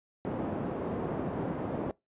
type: band-pass noise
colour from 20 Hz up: pink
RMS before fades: -34 dBFS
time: 0.25-1.91 s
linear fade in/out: 0 ms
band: 160 to 640 Hz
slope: 12 dB/octave
effects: noise-tail reverb RT60 0.2 s tail -23 dB re dry + resampled to 8000 Hz